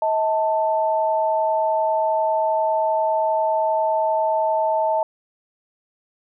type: tone pair together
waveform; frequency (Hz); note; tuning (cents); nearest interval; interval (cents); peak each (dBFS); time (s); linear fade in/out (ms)
sine; 637.6 / 885; D#5 / A5; +42 / +10; tritone; 568; -20; 0.02-5.03; 2
effects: none